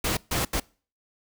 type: noise bursts at uneven times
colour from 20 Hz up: pink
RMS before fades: -26 dBFS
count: 3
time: 0.04-0.17 / 0.31-0.45 / 0.53-0.6 s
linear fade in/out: 5 ms
effects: noise-tail reverb RT60 0.4 s tail -24 dB re dry